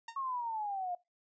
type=tone with exponential decay; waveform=sawtooth; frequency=919 Hz; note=A#5; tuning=25 cents flat; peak=-35 dBFS; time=0.08-0.19 s; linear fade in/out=5 ms; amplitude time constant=23 ms
type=exponential sweep; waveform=sine; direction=down; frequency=1108.7 to 698.5 Hz; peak=-34 dBFS; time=0.16-0.95 s; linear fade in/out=5 ms
effects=noise-tail reverb RT60 0.2 s tail -20 dB re dry + resampled to 16000 Hz